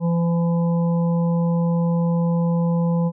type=harmonic tone with a mistuned harmonic; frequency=169.7 Hz; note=F3; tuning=49 cents flat; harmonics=1 / 3 / 5 / 6; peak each=-17 / -27 / -35 / -36 dBFS; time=0-3.12 s; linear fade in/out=50 ms; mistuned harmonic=6; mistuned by=-23 cents; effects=none